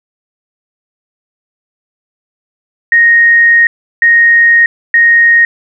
sine tone bursts at uneven times, 1864.7 Hz, A#6, in tune, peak -3 dBFS, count 3, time 2.92-3.67 / 4.02-4.66 / 4.94-5.45 s, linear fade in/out 2 ms, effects none

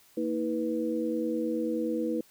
sine tone cluster, 230.9 / 320.3 / 489.4 Hz, A#3 / E4 / B4, -16 / -50 / -16 cents, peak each -33 / -30 / -32 dBFS, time 0.17-2.21 s, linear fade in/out 5 ms, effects white hiss -60 dBFS RMS until 2.3 s

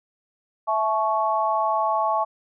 sine chord, A major, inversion second, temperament equal with one note detuned, 659.3 / 861.4 / 1108.7 Hz, E5 / A5 / C#6, 0 / -37 / 0 cents, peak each -25 / -23 / -24 dBFS, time 0.67-2.25 s, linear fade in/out 20 ms, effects none

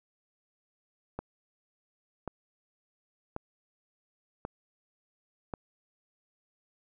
click train, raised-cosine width 1 ms, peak -21 dBFS, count 5, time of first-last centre 1.19-5.538 s, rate 0.92 Hz, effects none

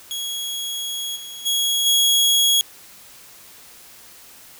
sawtooth tone with level steps, 3322 Hz, G#7, in tune, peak -22 / -30 / -15 / -11 dBFS, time 0.11-2.61 s, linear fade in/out 0 ms, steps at 1.15 / 1.45 / 1.85 s, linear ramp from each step 20 ms, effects white hiss -45 dBFS RMS until 4.59 s

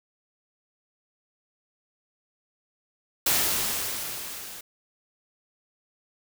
white noise with level ramp, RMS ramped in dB -22 to -41 dBFS, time 3.26-4.61 s, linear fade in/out 5 ms, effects none

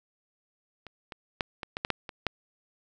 clicks, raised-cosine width 0.3 ms, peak -27 / -23 / -11 / -19 / -16 / -12 / -9 / -22 / -10 dBFS, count 9, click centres 0.867 / 1.122 / 1.408 / 1.632 / 1.769 / 1.849 / 1.903 / 2.092 / 2.267 s, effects none

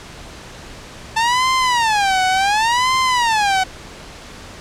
sawtooth tone with vibrato, 881 Hz, A5, 2 cents sharp, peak -10 dBFS, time 1.16-3.64 s, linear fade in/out 10 ms, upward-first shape sine, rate 0.69 Hz, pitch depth 290 cents each way, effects pink hiss -36 dBFS RMS until 4.6 s + low-pass 7000 Hz 12 dB/octave

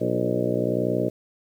harmonic tone with a mistuned harmonic, 61 Hz, B1, 21 cents flat, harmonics 2 / 3 / 4 / 5 / 6 / 7 / 8 / 9 / 10, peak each -30 / -30 / -30 / -30 / -30 / -30 / -30 / -30 / -30 dBFS, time 0-1.1 s, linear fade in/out 20 ms, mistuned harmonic 6, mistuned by -44 cents, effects 9-bit

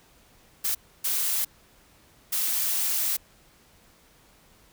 blue noise bursts at uneven times, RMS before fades -26 dBFS, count 3, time 0.64-0.75 / 1.04-1.45 / 2.32-3.17 s, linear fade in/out 10 ms, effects pink hiss -58 dBFS RMS until 4.72 s

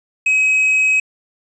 triangle tone, 2544 Hz, D#7, 38 cents sharp, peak -10 dBFS, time 0.26-1 s, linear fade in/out 5 ms, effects resampled to 24000 Hz + 8-bit

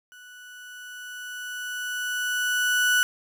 35% pulse tone with level ramp, 1480 Hz, F#6, in tune, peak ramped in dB -44 to -16 dBFS, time 0.12-3.03 s, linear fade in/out 0 ms, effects none

